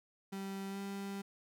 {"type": "tone with pitch glide", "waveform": "35% pulse", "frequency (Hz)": [194.8, 197.75], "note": ["G3", "G3"], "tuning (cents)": [-11, 15], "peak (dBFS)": -38, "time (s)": [0.32, 1.22], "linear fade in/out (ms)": 10, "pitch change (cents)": 26, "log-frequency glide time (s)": [0.68, 0.79], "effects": []}